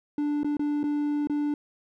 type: tone with dropouts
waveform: triangle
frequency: 293.7 Hz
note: D4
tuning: in tune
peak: -22 dBFS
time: 0.18-1.54 s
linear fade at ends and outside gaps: 2 ms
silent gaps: 0.433-0.445 / 0.569-0.594 / 0.832-0.839 / 1.272-1.297 s
effects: none